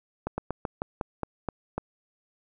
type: slowing click train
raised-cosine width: 1 ms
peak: -15 dBFS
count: 9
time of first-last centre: 0.27-1.78 s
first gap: 110 ms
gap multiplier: 1.15
effects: none